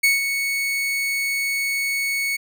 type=tone with ADSR envelope; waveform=40% pulse; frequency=2217 Hz; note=C#7; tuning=in tune; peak=-12 dBFS; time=0.03-2.37 s; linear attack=11 ms; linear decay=160 ms; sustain=-8 dB; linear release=14 ms; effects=none